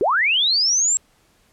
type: linear sweep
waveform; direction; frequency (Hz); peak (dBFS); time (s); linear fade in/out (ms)
sine; up; 331.3 to 7650; -15; 0.01-0.97; 0
effects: pink hiss -59 dBFS RMS until 1.52 s + low-pass 12000 Hz 12 dB/octave